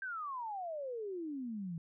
sine exponential sweep, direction down, 1600 to 160 Hz, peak -38 dBFS, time 0.02-1.78 s, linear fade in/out 2 ms, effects none

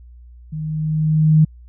sine tone with level ramp, 155.5 Hz, D#3, 1 cent flat, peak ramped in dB -24 to -7 dBFS, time 0.52-1.45 s, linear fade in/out 10 ms, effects added 60 Hz sine -39 dBFS peak until 1.68 s

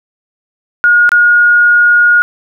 sine tone with dropouts, 1436 Hz, F6, 48 cents sharp, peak -4 dBFS, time 0.84-2.22 s, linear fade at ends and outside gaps 0 ms, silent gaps 1.092-1.118 s, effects none

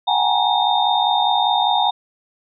sine tone cluster, 733 / 803 / 848 / 946 / 3658 Hz, F#5 / G5 / G#5 / A#5 / A#7, -16 / +41 / +36 / +25 / -33 cents, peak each -21 dBFS, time 0.07-1.91 s, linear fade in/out 10 ms, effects none

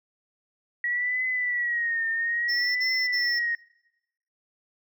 sine tone with vibrato, 1918 Hz, A#6, 49 cents sharp, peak -24 dBFS, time 0.84-3.55 s, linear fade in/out 2 ms, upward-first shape triangle, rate 0.6 Hz, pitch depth 100 cents each way
triangle tone bursts, 5340 Hz, E8, 22 cents sharp, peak -25 dBFS, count 3, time 2.48-3.4 s, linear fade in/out 20 ms, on 280 ms, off 40 ms
effects noise-tail reverb RT60 0.9 s tail -24 dB re dry

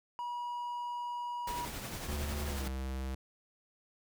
triangle tone, 965 Hz, B5, 40 cents flat, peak -34 dBFS, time 0.19-1.65 s, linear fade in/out 0 ms
pink noise with tremolo, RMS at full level -40 dBFS, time 1.47-2.68 s, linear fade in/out 5 ms, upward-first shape triangle, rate 11 Hz, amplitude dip 40%
square tone with pitch glide, 73 to 65.79 Hz, D2 to C2, -10 to +10 cents, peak -36 dBFS, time 2.08-3.15 s, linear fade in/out 5 ms, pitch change -180 cents, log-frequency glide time 2.46-2.68 s
effects none

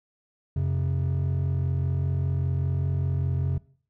triangle tone pair together, 89.52 / 134.6 Hz, F2 / C3, +43 / +49 cents, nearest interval perfect fifth, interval 706 cents, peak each -23 dBFS, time 0.56-3.58 s, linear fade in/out 5 ms, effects noise-tail reverb RT60 0.5 s tail -21 dB re dry + tanh soft clip ceiling -15 dBFS

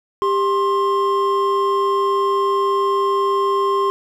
triangle tone pair together, 396.3 / 1058 Hz, G4 / C6, +19 / +19 cents, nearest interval octave + perfect fourth, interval 1700 cents, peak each -16 dBFS, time 0.22-3.9 s, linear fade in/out 0 ms, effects none

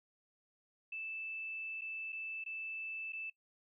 sine tone with dropouts, 2637 Hz, E7, in tune, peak -40 dBFS, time 0.92-3.3 s, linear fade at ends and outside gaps 5 ms, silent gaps 1.811-1.817 / 2.123-2.127 / 2.44-2.461 / 3.123-3.131 s, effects noise-tail reverb RT60 0.1 s tail -20 dB re dry

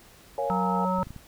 sine chord, Bb minor seventh, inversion none, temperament equal, 466.2 / 554.4 / 698.5 / 830.6 Hz, Bb4 / Db5 / F5 / Ab5, 0 / 0 / 0 / 0 cents, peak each -33 / -28 / -34 / -31 dBFS, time 0.38-0.85 s, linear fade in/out 2 ms
harmonic tone, 184.9 Hz, F#3, 1 cent flat, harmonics 1 / 3 / 5 / 7, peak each -27 / -30 / -28 / -31 dBFS, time 0.5-1.03 s, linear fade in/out 0 ms
clicks, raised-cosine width 5 ms, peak -28 dBFS, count 5, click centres 0.986 / 1.034 / 1.07 / 1.106 / 1.163 s
effects pink hiss -53 dBFS RMS until 1.27 s

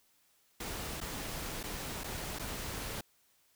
pink noise with dropouts, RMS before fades -40 dBFS, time 0.6-3.01 s, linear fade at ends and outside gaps 5 ms, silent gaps 1.004-1.012 / 1.631-1.637 / 2.036-2.041 / 2.388-2.394 s, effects white hiss -70 dBFS RMS until 3.55 s

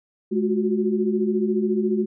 sine tone cluster, 212.2 / 358.9 / 373.1 Hz, G#3 / F4 / F#4, +38 / +47 / +14 cents, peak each -22 / -25 / -24 dBFS, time 0.31-2.06 s, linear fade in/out 20 ms, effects none

